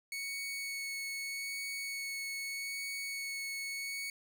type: tone with vibrato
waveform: sawtooth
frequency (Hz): 2217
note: C#7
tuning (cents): 0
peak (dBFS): -34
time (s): 0.12-4.1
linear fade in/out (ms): 2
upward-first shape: sine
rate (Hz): 0.81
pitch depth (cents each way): 9
effects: none